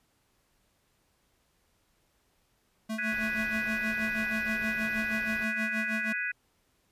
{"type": "tone with tremolo", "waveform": "square", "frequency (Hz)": 220, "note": "A3", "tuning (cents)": 0, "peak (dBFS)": -31, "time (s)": [2.89, 6.13], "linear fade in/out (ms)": 10, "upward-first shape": "sine", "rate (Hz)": 6.3, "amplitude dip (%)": 85}
{"type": "chord", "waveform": "sine", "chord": "G# minor seventh", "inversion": "third", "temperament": "equal", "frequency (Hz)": [1480, 1661.2, 1975.5, 2489], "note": ["F#6", "G#6", "B6", "D#7"], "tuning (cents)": [0, 0, 0, 0], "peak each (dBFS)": -35, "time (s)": [2.98, 6.32], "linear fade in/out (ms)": 10}
{"type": "band-stop noise", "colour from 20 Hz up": "pink", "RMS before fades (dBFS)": -46, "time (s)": [3.11, 5.45], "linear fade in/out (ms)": 10, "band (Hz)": [5900, 11000], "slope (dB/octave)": 96}
{"effects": ["pink hiss -71 dBFS RMS until 6.91 s", "resampled to 32000 Hz"]}